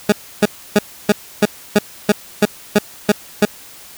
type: tone bursts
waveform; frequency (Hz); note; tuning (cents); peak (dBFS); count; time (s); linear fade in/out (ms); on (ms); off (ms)
20% pulse; 207.7; G#3; 0; -3; 11; 0.09-3.453; 5; 33; 300
effects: white hiss -39 dBFS RMS until 3.97 s